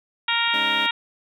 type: harmonic tone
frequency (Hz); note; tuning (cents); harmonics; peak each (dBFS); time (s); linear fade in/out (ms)
466.2; A#4; 0; 2 / 3 / 4 / 5 / 6 / 7 / 8; -27 / -27 / -27 / -27 / -27 / -27 / -27; 0.28-0.91; 5
type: click train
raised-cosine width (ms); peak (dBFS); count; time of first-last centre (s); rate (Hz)
1; -35; 4; 0.33-0.777; 6.71
type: chord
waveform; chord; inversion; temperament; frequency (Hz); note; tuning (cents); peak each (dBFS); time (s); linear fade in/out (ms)
25% pulse; Ab suspended fourth; none; equal; 207.7 / 277.2 / 311.1; Ab3 / Db4 / Eb4; 0 / 0 / 0; -34; 0.53-0.87; 10
effects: none